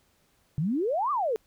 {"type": "exponential two-way sweep", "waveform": "sine", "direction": "up then down", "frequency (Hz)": [137.4, 1224, 417.4], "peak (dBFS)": -24, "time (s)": [0.58, 1.36], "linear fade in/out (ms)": 0, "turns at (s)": 1.11, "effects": ["pink hiss -67 dBFS RMS until 1.46 s"]}